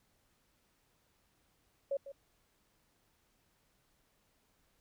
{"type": "tone with echo", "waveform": "sine", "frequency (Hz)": 554.4, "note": "C#5", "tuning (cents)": 0, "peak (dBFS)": -31, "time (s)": [1.91, 1.97], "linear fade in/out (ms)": 5, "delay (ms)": 150, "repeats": 1, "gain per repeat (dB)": -13, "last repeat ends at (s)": 2.12, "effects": ["pink hiss -74 dBFS RMS until 4.8 s"]}